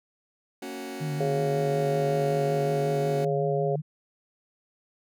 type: chord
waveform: sawtooth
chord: F# major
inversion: first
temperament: just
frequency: 231.2 / 277.5 / 370 Hz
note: A#3 / C#4 / F#4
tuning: -14 / +2 / 0 cents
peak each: -37 / -34 / -34 dBFS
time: 0.62-3.25 s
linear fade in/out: 5 ms
type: tone with vibrato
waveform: sine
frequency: 150.7 Hz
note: D3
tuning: 45 cents sharp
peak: -28 dBFS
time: 1-3.82 s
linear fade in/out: 20 ms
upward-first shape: sine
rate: 5.4 Hz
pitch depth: 45 cents each way
type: harmonic tone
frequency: 138.59 Hz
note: C#3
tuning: in tune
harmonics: 3 / 4 / 5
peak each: -27 / -29 / -31 dBFS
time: 1.2-3.76 s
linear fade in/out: 5 ms
effects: none